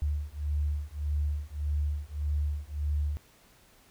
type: beating tone pair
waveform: sine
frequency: 72.9 / 74.6 Hz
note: D2 / D2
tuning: -12 / +28 cents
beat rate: 1.7 Hz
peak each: -31 dBFS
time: 0.02-3.17 s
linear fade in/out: 0 ms
effects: pink hiss -60 dBFS RMS until 3.9 s